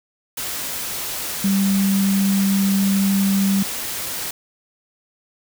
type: tone in noise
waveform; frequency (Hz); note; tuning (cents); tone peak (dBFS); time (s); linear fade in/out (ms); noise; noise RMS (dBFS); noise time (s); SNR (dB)
sine; 196; G3; 0; -15; 1.44-3.63; 5; white; -27; 0.37-4.31; +9
effects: none